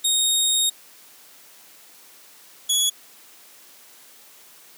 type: tone pair in turn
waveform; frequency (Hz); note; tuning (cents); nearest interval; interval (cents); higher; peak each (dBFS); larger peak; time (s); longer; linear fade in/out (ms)
20% pulse; 3729 / 3371; A#7 / G#7; 0 / +25; major second; 175; first; -12; neither; 0.04-0.7 / 2.69-2.9; first; 10
effects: white hiss -49 dBFS RMS until 4.77 s + high-pass 200 Hz 12 dB/octave